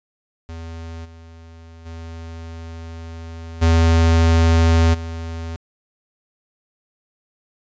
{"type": "tone with level steps", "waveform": "square", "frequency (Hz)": 82.41, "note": "E2", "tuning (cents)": 0, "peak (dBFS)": [-31, -40, -32, -12, -27], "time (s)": [0.49, 5.56], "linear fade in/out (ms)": 0, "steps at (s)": [1.04, 1.85, 3.61, 4.93], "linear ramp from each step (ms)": 20, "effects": ["resampled to 16000 Hz"]}